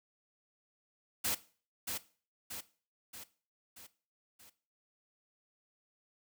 white noise with echo, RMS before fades -33 dBFS, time 1.24-1.35 s, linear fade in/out 10 ms, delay 630 ms, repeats 5, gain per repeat -5 dB, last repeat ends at 4.5 s, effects noise-tail reverb RT60 0.4 s tail -17 dB re dry

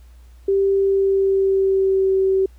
sine tone with pitch glide, 392 to 383 Hz, G4 to G4, 0 to -40 cents, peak -14 dBFS, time 0.48-2.46 s, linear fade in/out 5 ms, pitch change -40 cents, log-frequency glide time 0.74-2.13 s, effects added 60 Hz sine -42 dBFS peak until 2.58 s + pink hiss -59 dBFS RMS until 2.58 s

